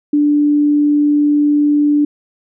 sine tone, 293.7 Hz, D4, in tune, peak -9 dBFS, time 0.13-2.05 s, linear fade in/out 5 ms, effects none

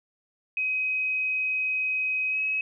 sine tone with pitch glide, 2527 to 2556 Hz, D#7 to D#7, +26 to +46 cents, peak -24 dBFS, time 0.57-2.61 s, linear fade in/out 2 ms, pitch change +20 cents, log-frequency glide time 2.29-2.39 s, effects none

